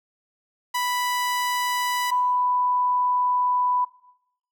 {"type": "tone pair in turn", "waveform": ["sawtooth", "sine"], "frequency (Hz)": [987.8, 992.4], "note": ["B5", "B5"], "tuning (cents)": [0, 8], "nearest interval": "unison", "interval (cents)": 8, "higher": "second", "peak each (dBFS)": -19, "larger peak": "neither", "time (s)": [[0.74, 2.11], [2.11, 3.85]], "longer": "second", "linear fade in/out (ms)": 10, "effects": ["noise-tail reverb RT60 0.8 s tail -19 dB re dry"]}